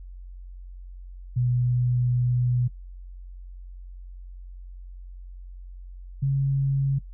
sine tone pair in turn, 123.3 / 136.97 Hz, B2 / C#3, -2 / -20 cents, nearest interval major second, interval 182 cents, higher second, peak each -20 dBFS, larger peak neither, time 1.36-2.68 / 6.22-6.99 s, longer first, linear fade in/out 10 ms, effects noise-tail reverb RT60 0.1 s tail -20 dB re dry + added 45 Hz sine -38 dBFS peak until 7.13 s

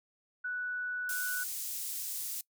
sine tone, 1480 Hz, F#6, in tune, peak -33 dBFS, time 0.44-1.44 s, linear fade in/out 10 ms
pink high-pass noise, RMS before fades -38 dBFS, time 1.09-2.41 s, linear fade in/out 2 ms, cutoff 8300 Hz, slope 12 dB/octave
effects noise-tail reverb RT60 0.1 s tail -22 dB re dry

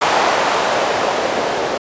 violet noise with low-pass filter sweep, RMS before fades -17 dBFS, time 0.01-1.78 s, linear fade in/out 10 ms, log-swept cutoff 770 to 500 Hz, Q 1.5, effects resampled to 16000 Hz

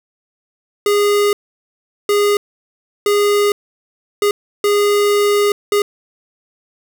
square tone bursts at uneven times, 410.4 Hz, G#4, 21 cents flat, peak -12 dBFS, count 6, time 0.86-1.33 / 2.09-2.37 / 3.06-3.52 / 4.22-4.31 / 4.64-5.52 / 5.72-5.82 s, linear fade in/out 2 ms, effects none

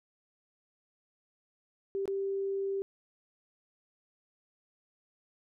sine tone with dropouts, 392 Hz, G4, in tune, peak -30 dBFS, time 1.95-2.82 s, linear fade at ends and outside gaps 0 ms, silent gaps 2.056-2.078 s, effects none

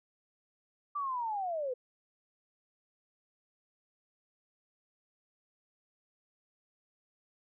sine linear sweep, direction down, 1183 to 483.7 Hz, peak -32 dBFS, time 0.95-1.74 s, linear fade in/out 10 ms, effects none

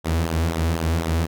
sawtooth tone with flanger, 82 Hz, E2, 9 cents flat, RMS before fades -22 dBFS, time 0.04-1.27 s, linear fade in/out 20 ms, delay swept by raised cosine 0.4 to 5.8 ms, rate 4 Hz, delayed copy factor -0.65, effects none

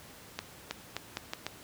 accelerating click train, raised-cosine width 0.2 ms, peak -16 dBFS, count 6, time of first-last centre 0.39-1.466 s, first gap 320 ms, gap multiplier 0.8, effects pink hiss -51 dBFS RMS until 1.63 s + high-pass 80 Hz 12 dB/octave

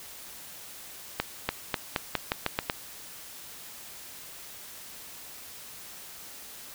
accelerating click train, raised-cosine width 0.3 ms, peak -9 dBFS, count 9, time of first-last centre 1.2-2.699 s, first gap 290 ms, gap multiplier 0.87, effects white hiss -45 dBFS RMS until 6.74 s

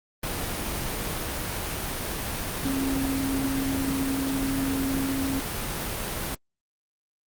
sine tone in noise, 270.1 Hz, C#4, 45 cents flat, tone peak -25 dBFS, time 2.65-5.4 s, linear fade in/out 5 ms, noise pink, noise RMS -30 dBFS, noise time 0.23-6.35 s, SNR +2 dB, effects Opus 32 kbps

